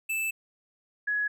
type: tone pair in turn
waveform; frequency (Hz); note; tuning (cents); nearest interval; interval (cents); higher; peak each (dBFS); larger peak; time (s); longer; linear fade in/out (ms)
square / sine; 2637 / 1680.5; E7 / G#6; 0 / +20; minor sixth; 780; first; -28 / -25; second; 0.09-0.31 / 1.07-1.28; first; 10
effects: none